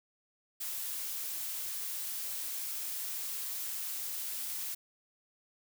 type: noise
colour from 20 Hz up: blue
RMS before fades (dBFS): -38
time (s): 0.6-4.75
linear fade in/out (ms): 10
effects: none